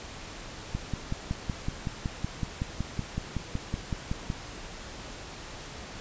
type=click train; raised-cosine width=5 ms; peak=-17 dBFS; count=20; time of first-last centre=0.75-4.301 s; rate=5.35 Hz; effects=pink hiss -42 dBFS RMS until 6 s + resampled to 16000 Hz